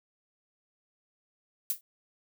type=noise with exponential decay; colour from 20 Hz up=violet; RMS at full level=-25 dBFS; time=1.7-1.81 s; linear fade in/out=1 ms; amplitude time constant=23 ms; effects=none